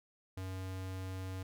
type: tone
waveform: square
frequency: 94 Hz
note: F#2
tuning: 28 cents sharp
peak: -40 dBFS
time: 0.37-1.43 s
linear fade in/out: 5 ms
effects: none